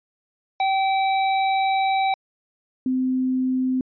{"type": "tone pair in turn", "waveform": ["square", "sine"], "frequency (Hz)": [772, 257.6], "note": ["G5", "C4"], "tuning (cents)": [-27, -27], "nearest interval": "octave + perfect fifth", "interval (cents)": 1900, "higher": "first", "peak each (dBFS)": [-19, -19], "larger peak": "neither", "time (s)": [[0.6, 2.14], [2.86, 3.81]], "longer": "first", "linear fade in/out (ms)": 2, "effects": ["resampled to 11025 Hz"]}